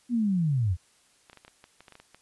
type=linear sweep; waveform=sine; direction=down; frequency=249.2 to 79.7 Hz; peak=-22 dBFS; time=0.09-0.77 s; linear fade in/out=50 ms
type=clicks; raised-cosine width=0.3 ms; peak=-32 dBFS; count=12; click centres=1.298 / 1.331 / 1.373 / 1.449 / 1.48 / 1.641 / 1.806 / 1.882 / 1.923 / 1.954 / 2 / 2.146 s
effects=white hiss -63 dBFS RMS until 2.21 s + resampled to 24000 Hz